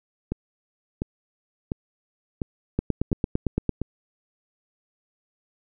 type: two click trains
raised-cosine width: 3 ms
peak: -13 / -9 dBFS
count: 6 / 9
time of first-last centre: 0.32-3.817 / 2.79-3.693 s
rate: 1.43 / 8.86 Hz
effects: none